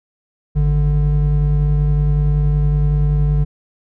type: tone pair together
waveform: triangle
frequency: 52.62 / 147.2 Hz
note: G#1 / D3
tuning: +23 / +4 cents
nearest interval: octave + tritone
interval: 1781 cents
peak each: -13 dBFS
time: 0.55-3.45 s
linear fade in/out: 20 ms
effects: none